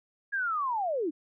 sine linear sweep, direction down, 1661.2 to 277.2 Hz, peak -27 dBFS, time 0.32-1.11 s, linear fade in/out 20 ms, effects none

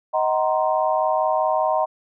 sine chord, C half-diminished seventh, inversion first, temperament just, 627.9 / 753.5 / 941.9 / 1046.5 Hz, Eb5 / Gb5 / Bb5 / C6, +16 / +31 / +18 / 0 cents, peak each -21 / -23 / -24 / -26 dBFS, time 0.13-1.86 s, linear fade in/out 20 ms, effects none

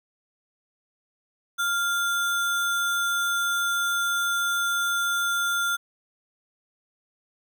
sine tone with sample-and-hold, 1396.9 Hz, F6, in tune, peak -22 dBFS, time 1.58-5.77 s, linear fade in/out 20 ms, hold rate 4900 Hz, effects none

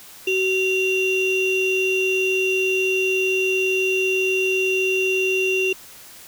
triangle ring-modulated tone, 1568 Hz, G6, in tune, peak -13 dBFS, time 0.27-5.73 s, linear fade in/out 5 ms, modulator 1190 Hz, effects white hiss -43 dBFS RMS until 6.27 s

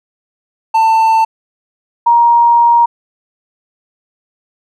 triangle / sine tone pair in turn, 892 / 941.8 Hz, A5 / A#5, +23 / +18 cents, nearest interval minor second, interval 95 cents, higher second, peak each -5 dBFS, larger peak neither, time 0.74-1.25 / 2.06-2.86 s, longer second, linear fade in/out 10 ms, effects none

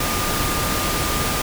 sine tone in noise, 1207 Hz, D6, 47 cents sharp, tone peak -28 dBFS, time 0-1.42 s, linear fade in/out 5 ms, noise pink, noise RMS -22 dBFS, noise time 0-1.42 s, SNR -9 dB, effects none

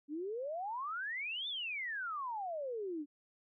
sine exponential two-way sweep, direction up then down, 280.5 to 3603 to 280.5 Hz, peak -37 dBFS, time 0.08-3.06 s, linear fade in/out 50 ms, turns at 1.48 s, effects none

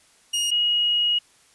sawtooth / sine tone pair in turn, 2865 / 2890 Hz, F7 / F#7, +44 / -41 cents, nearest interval unison, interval 15 cents, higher second, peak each -18 dBFS, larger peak neither, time 0.33-0.51 / 0.51-1.19 s, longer second, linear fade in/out 10 ms, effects white hiss -57 dBFS RMS until 1.54 s + resampled to 24000 Hz

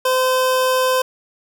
25% pulse tone, 514 Hz, C5, 31 cents flat, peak -11 dBFS, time 0.05-1.02 s, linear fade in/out 5 ms, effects none

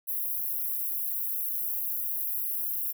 white high-pass noise, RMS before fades -31 dBFS, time 0.07-2.93 s, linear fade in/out 20 ms, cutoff 11000 Hz, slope 96 dB/octave, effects none

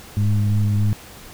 sine tone with frequency modulation, 103.83 Hz, G#2, in tune, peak -15 dBFS, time 0.17-0.93 s, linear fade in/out 0 ms, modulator 102 Hz, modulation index 0.64, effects pink hiss -41 dBFS RMS until 1.33 s

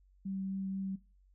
sine tone with vibrato, 192.7 Hz, G3, 29 cents flat, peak -35 dBFS, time 0.25-0.96 s, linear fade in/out 10 ms, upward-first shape triangle, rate 4.1 Hz, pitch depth 9 cents each way, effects noise-tail reverb RT60 0.3 s tail -19 dB re dry + added 47 Hz sine -62 dBFS peak until 1.34 s

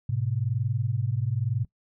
sine tone pair together, 106.6 / 127.58 Hz, G#2 / C3, +46 / -43 cents, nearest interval minor third, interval 311 cents, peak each -27 dBFS, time 0.09-1.65 s, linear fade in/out 5 ms, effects noise-tail reverb RT60 0.1 s tail -20 dB re dry

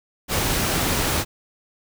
pink noise, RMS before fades -22 dBFS, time 0.28-1.25 s, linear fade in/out 50 ms, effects none

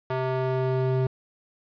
square tone with band-pass filter sweep, 130 Hz, C3, 11 cents flat, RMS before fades -25 dBFS, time 0.1-1.07 s, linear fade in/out 5 ms, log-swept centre 770 to 290 Hz, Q 0.86, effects resampled to 11025 Hz + 9-bit

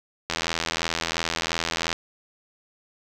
click train, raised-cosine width 0.2 ms, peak -7 dBFS, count 136, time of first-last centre 0.3-1.928 s, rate 82.9 Hz, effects none

